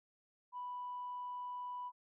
sine tone, 987.8 Hz, B5, in tune, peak -40 dBFS, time 0.52-1.92 s, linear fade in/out 50 ms, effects tanh soft clip ceiling -36 dBFS

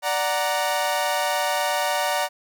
sawtooth chord, D augmented, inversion none, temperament equal, 587.3 / 740 / 932.3 Hz, D5 / F#5 / A#5, 0 / 0 / 0 cents, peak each -22 dBFS, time 0.02-2.29 s, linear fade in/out 50 ms, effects none

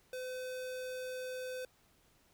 square tone, 509 Hz, C5, 48 cents flat, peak -40 dBFS, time 0.13-1.65 s, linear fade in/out 2 ms, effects pink hiss -69 dBFS RMS until 2.33 s

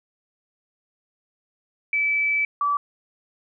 sine tone pair in turn, 2307 / 1153.5 Hz, D7 / D6, -31 / -31 cents, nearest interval octave, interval 1200 cents, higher first, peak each -19 dBFS, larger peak neither, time 1.93-2.45 / 2.61-2.77 s, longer first, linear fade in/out 2 ms, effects none

